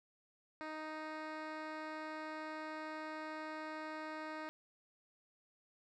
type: tone with low-pass filter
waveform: 10% pulse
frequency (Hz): 311.1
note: D#4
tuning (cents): 0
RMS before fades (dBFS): -45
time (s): 0.61-4.49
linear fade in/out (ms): 0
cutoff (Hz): 3200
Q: 0.73
effects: none